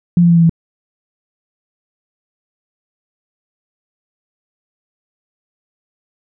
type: tone with pitch steps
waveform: sine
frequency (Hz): 173.9 / 171.7 / 169.54 / 167.4 / 165.28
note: F3 / F3 / E3 / E3 / E3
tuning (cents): -7 / -29 / +49 / +27 / +5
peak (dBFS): -6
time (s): 0.17-0.495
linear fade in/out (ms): 2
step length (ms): 65
effects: none